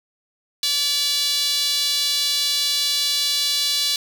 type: tone with high-pass filter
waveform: sawtooth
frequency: 575 Hz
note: D5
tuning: 37 cents flat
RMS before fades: -21 dBFS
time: 0.63-3.96 s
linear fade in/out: 2 ms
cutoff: 3900 Hz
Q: 3.7
effects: none